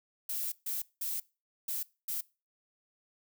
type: noise bursts at uneven times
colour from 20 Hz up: violet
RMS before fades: -35 dBFS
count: 5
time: 0.29-0.52 / 0.66-0.82 / 1.01-1.2 / 1.68-1.83 / 2.08-2.21 s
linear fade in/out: 5 ms
effects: noise-tail reverb RT60 0.3 s tail -22 dB re dry